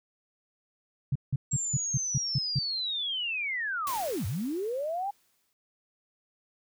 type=tone bursts; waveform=sine; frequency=135.9 Hz; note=C#3; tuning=34 cents flat; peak=-23 dBFS; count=8; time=1.12-2.59 s; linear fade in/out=5 ms; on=35 ms; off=170 ms
type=linear two-way sweep; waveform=sine; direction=down then up; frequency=7580 to 82.7 to 825 Hz; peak=-29 dBFS; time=1.51-5.11 s; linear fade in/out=10 ms; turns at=4.26 s
type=noise with exponential decay; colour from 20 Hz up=white; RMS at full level=-36 dBFS; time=3.87-5.53 s; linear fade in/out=0 ms; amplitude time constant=360 ms
effects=none